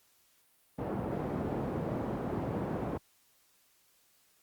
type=band-pass noise; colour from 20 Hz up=pink; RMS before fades=-35 dBFS; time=0.78-2.98 s; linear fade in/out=10 ms; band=120 to 680 Hz; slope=12 dB/octave; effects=white hiss -68 dBFS RMS until 4.42 s + Opus 48 kbps